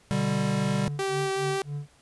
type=chord; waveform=square; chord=G major; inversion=first; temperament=equal; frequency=123.47 / 146.83 / 196 Hz; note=B2 / D3 / G3; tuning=0 / 0 / 0 cents; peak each=-32 / -29 / -27 dBFS; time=0.11-0.88 s; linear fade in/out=0 ms
type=tone with tremolo; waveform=triangle; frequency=145 Hz; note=D3; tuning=22 cents flat; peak=-27 dBFS; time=0.85-1.9 s; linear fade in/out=5 ms; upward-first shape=sine; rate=3.6 Hz; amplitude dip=100%
type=tone with vibrato; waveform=sawtooth; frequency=387.8 Hz; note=G4; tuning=19 cents flat; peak=-22 dBFS; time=0.99-1.62 s; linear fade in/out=2 ms; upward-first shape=sine; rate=5.5 Hz; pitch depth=9 cents each way
effects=pink hiss -59 dBFS RMS until 2.01 s + resampled to 24000 Hz